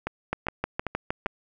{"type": "two click trains", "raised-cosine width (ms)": 0.5, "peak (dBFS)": [-13, -11], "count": [4, 7], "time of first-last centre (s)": [[0.07, 1.265], [0.33, 1.26]], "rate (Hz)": [2.51, 6.45], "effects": []}